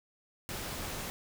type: noise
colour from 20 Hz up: pink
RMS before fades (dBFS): -39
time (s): 0.49-1.1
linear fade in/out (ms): 0
effects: none